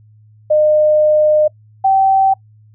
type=tone pair in turn; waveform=sine; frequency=609 / 773 Hz; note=D#5 / G5; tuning=-37 / -24 cents; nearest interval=major third; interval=413 cents; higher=second; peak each=-8 dBFS; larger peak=neither; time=0.5-1.48 / 1.84-2.34 s; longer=first; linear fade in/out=10 ms; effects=noise-tail reverb RT60 0.1 s tail -24 dB re dry + added 107 Hz sine -43 dBFS peak until 2.74 s